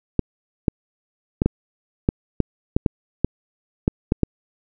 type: clicks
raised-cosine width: 3 ms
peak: -3 dBFS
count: 12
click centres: 0.193 / 0.682 / 1.419 / 1.46 / 2.089 / 2.403 / 2.765 / 2.862 / 3.246 / 3.879 / 4.121 / 4.233 s
effects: none

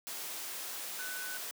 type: tone in noise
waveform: sine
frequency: 1500 Hz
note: F#6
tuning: 23 cents sharp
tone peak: -41 dBFS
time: 0.99-1.37 s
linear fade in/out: 0 ms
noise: white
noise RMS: -41 dBFS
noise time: 0.07-1.51 s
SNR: -3 dB
effects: high-pass 300 Hz 12 dB/octave

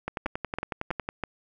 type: two click trains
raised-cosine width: 0.5 ms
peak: -15 / -14 dBFS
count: 12 / 4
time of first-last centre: 0.08-1.089 / 0.26-1.237 s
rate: 10.9 / 3.07 Hz
effects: none

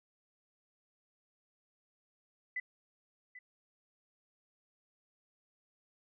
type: tone with echo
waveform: sine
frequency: 2000 Hz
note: B6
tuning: 21 cents sharp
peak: -34 dBFS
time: 2.56-2.6 s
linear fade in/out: 5 ms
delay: 790 ms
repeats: 1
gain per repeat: -14 dB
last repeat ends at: 3.39 s
effects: none

